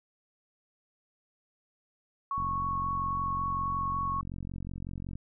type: tone with vibrato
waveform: sine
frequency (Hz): 1106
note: C#6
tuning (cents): -4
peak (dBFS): -29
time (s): 2.31-4.21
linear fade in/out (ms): 2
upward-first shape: sine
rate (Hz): 3.7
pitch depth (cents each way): 10
type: click train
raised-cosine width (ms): 5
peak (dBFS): -27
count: 127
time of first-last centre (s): 2.38-5.155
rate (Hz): 45.4
effects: none